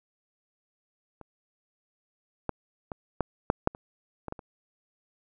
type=clicks; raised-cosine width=1 ms; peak=-30 / -14 / -21 / -11 / -7 / -7 / -28 / -21 / -20 / -28 dBFS; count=10; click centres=1.213 / 2.493 / 2.918 / 3.207 / 3.501 / 3.674 / 3.749 / 4.283 / 4.324 / 4.392 s; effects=none